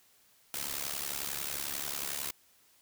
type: noise with amplitude modulation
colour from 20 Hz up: white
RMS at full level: -33 dBFS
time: 0.54-2.31 s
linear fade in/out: 0 ms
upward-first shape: sine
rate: 71.1 Hz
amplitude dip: 85%
effects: white hiss -65 dBFS RMS until 2.81 s